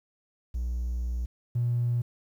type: tone pair in turn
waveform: triangle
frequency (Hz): 60.3 / 120.11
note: B1 / B2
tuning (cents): -41 / -48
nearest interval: octave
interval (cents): 1193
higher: second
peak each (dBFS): -25 / -20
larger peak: second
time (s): 0.54-1.26 / 1.55-2.02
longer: first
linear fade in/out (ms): 10
effects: tanh soft clip ceiling -21 dBFS + 10-bit